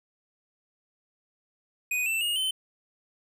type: tone with pitch steps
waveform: square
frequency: 2489 / 2668 / 2859 / 3064 Hz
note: D#7 / E7 / F7 / G7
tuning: 0 / +20 / +40 / -40 cents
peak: -26 dBFS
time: 1.91-2.51 s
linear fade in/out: 5 ms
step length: 150 ms
effects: none